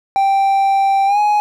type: tone with pitch glide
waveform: triangle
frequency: 784 to 835.4 Hz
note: G5 to G#5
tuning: 0 to +10 cents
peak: -9 dBFS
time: 0.16-1.4 s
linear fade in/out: 0 ms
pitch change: +110 cents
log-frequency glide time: 1.06-1.19 s
effects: none